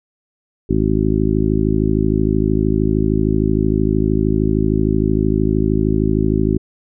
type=harmonic tone; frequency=53.1 Hz; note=G#1; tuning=39 cents sharp; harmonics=1 / 2 / 3 / 4 / 5 / 6 / 7; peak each=-21 / -21 / -21 / -21 / -21 / -21 / -21 dBFS; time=0.69-6.58 s; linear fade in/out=10 ms; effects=none